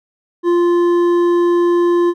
sine tone with hard clipping, 347.7 Hz, F4, 8 cents flat, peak -12 dBFS, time 0.43-2.14 s, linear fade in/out 50 ms, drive 7 dB, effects none

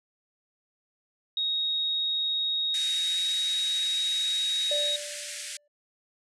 sine tone with pitch glide, 3759 to 3787 Hz, A#7 to A#7, +14 to +27 cents, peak -25 dBFS, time 1.37-4.96 s, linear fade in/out 2 ms, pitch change +13 cents, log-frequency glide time 2.74-3.35 s
white band-pass noise, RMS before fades -38 dBFS, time 2.74-5.57 s, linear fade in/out 2 ms, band 1600 to 9700 Hz, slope 48 dB/octave
triangle tone with exponential decay, 587.3 Hz, D5, in tune, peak -25 dBFS, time 4.71-5.68 s, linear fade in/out 5 ms, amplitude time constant 210 ms
effects none

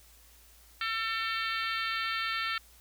harmonic tone, 448.8 Hz, A4, 34 cents sharp, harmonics 3 / 4 / 5 / 6 / 7 / 8 / 9 / 10, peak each -34 / -36 / -38 / -40 / -41 / -42 / -43 / -44 dBFS, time 0.81-2.58 s, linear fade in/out 2 ms, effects added 57 Hz sine -59 dBFS peak until 2.8 s + white hiss -59 dBFS RMS until 2.8 s

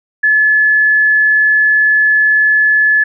sine tone, 1719 Hz, A6, 41 cents flat, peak -7 dBFS, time 0.23-3.04 s, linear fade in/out 10 ms, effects none

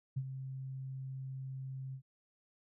sine tone with ADSR envelope, 132.7 Hz, C3, 25 cents sharp, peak -31 dBFS, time 0.16-2.02 s, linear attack 13 ms, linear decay 56 ms, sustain -9 dB, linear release 82 ms, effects none

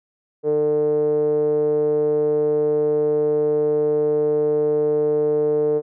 5% pulse tone with low-pass filter, 150 Hz, D3, 37 cents sharp, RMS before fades -19 dBFS, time 0.43-5.82 s, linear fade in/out 50 ms, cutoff 460 Hz, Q 8.5, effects none

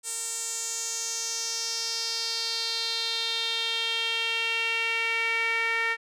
sawtooth tone with band-pass filter sweep, 456.6 Hz, A#4, 36 cents flat, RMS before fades -29 dBFS, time 0.03-5.97 s, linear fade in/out 50 ms, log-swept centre 8200 to 2000 Hz, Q 4.4, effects none

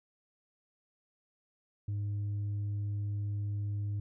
sine tone, 102.5 Hz, G#2, 22 cents flat, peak -29 dBFS, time 1.88-4 s, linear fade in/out 5 ms, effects tanh soft clip ceiling -31 dBFS

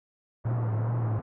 pink band-pass noise, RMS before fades -38 dBFS, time 0.44-1.22 s, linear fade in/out 20 ms, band 110 to 1200 Hz, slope 24 dB/octave
sine tone with vibrato, 113.9 Hz, A#2, 40 cents flat, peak -25 dBFS, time 0.45-1.19 s, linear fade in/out 5 ms, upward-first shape triangle, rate 2.5 Hz, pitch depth 94 cents each way
effects none

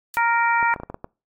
blue noise with exponential decay, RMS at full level -31 dBFS, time 0.14-0.23 s, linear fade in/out 1 ms, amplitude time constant 18 ms
harmonic tone, 466.2 Hz, A#4, in tune, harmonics 2 / 3 / 4 / 5, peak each -19 / -23 / -25 / -27 dBFS, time 0.17-0.74 s, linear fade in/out 0 ms
clicks, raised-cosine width 1 ms, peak -18 dBFS, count 7, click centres 0.628 / 0.762 / 0.8 / 0.834 / 0.9 / 0.944 / 1.044 s
effects noise-tail reverb RT60 0.3 s tail -25 dB re dry + AAC 48 kbps

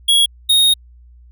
square tone pair in turn, 3322 / 3729 Hz, G#7 / A#7, 0 / 0 cents, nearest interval major second, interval 200 cents, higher second, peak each -10 dBFS, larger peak neither, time 0.08-0.26 / 0.49-0.74 s, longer second, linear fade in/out 10 ms, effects added 60 Hz sine -41 dBFS peak until 1.31 s

